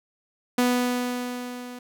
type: tone with level ramp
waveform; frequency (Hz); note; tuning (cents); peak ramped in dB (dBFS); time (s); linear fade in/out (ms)
sawtooth; 246.9; B3; 0; -14 to -33; 0.58-1.79; 5
effects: none